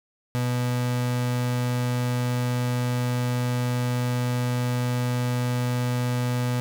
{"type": "tone", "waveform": "35% pulse", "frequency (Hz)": 123.47, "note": "B2", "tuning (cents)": 0, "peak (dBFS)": -21, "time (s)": [0.35, 6.6], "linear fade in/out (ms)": 0, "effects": []}